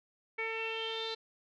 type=tone with low-pass filter sweep; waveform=sawtooth; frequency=448.3 Hz; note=A4; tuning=32 cents sharp; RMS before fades=-37 dBFS; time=0.38-1.15 s; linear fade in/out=10 ms; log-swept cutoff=2200 to 4000 Hz; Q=9.1; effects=none